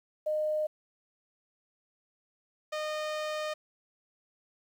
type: tone pair in turn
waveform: sine / sawtooth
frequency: 613 / 613 Hz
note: D#5 / D#5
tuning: -26 / -26 cents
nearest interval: unison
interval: 0 cents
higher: neither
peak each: -27 / -28 dBFS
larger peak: first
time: 0.26-0.67 / 2.72-3.54 s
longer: second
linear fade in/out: 10 ms
effects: low-pass 6000 Hz 12 dB/octave + 10-bit